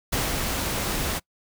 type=noise with ADSR envelope; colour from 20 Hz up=pink; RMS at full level=-24 dBFS; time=0.12-1.2 s; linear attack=12 ms; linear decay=160 ms; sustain=-3 dB; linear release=28 ms; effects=noise-tail reverb RT60 0.1 s tail -24 dB re dry